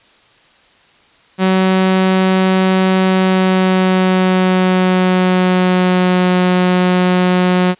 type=tone with pitch glide; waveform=sawtooth; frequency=188 to 181.6 Hz; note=F#3 to F#3; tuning=+28 to -32 cents; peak=-6 dBFS; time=1.38-7.75 s; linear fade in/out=50 ms; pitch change=-60 cents; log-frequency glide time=3-6.36 s; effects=white hiss -49 dBFS RMS until 7.79 s + resampled to 8000 Hz